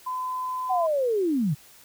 sine tone, 1016 Hz, B5, 49 cents sharp, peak -27 dBFS, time 0.06-0.87 s, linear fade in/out 10 ms
sine linear sweep, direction down, 770 to 129.7 Hz, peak -21 dBFS, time 0.69-1.55 s, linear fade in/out 20 ms
effects white hiss -52 dBFS RMS until 1.84 s

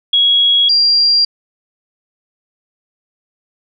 sine tone pair in turn, 3322 / 4762 Hz, G#7 / D8, 0 / +23 cents, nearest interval tritone, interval 623 cents, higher second, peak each -8 dBFS, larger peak neither, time 0.13-0.69 / 0.69-1.25 s, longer neither, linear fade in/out 5 ms, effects none

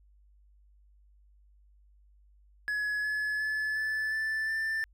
triangle tone with pitch steps, 1691 / 1707.7 / 1724.5 / 1741.6 / 1758.7 / 1776.1 Hz, G#6 / G#6 / A6 / A6 / A6 / A6, +31 / +48 / -35 / -18 / -1 / +16 cents, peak -27 dBFS, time 2.68-4.84 s, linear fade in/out 0 ms, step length 360 ms, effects added 50 Hz sine -58 dBFS peak until 4.93 s

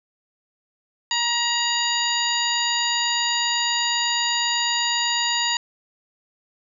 harmonic tone with a mistuned harmonic, 948 Hz, A#5, 29 cents sharp, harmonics 1 / 2 / 3 / 4 / 5 / 7, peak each -27 / -27 / -27 / -27 / -27 / -27 dBFS, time 1.11-5.57 s, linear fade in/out 2 ms, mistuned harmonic 7, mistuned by +62 cents, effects none

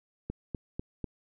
click train, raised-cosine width 3 ms, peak -21 dBFS, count 4, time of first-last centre 0.3-1.043 s, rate 4.04 Hz, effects none

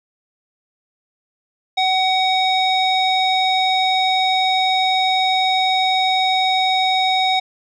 square tone with low-pass filter, 752 Hz, F#5, 28 cents sharp, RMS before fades -17 dBFS, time 1.77-7.4 s, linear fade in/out 10 ms, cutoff 3900 Hz, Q 3.7, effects none

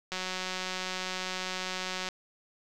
click train, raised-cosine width 0.2 ms, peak -17 dBFS, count 365, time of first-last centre 0.12-2.088 s, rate 185 Hz, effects none

